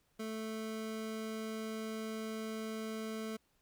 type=tone; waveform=25% pulse; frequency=220 Hz; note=A3; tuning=in tune; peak=-35 dBFS; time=0.19-3.37 s; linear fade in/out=10 ms; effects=pink hiss -75 dBFS RMS until 3.61 s